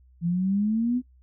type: exponential sweep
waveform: sine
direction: up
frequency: 166.5 to 255.1 Hz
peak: -21 dBFS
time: 0.21-1.02 s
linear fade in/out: 50 ms
effects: noise-tail reverb RT60 0.1 s tail -17 dB re dry + added 63 Hz sine -53 dBFS peak until 1.22 s